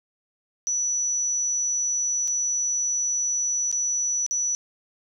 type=tone with dropouts; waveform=sine; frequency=5920 Hz; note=F#8; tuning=in tune; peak=-22 dBFS; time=0.67-4.55 s; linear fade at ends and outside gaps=0 ms; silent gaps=2.276-2.28 / 3.715-3.726 / 4.264-4.31 s; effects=none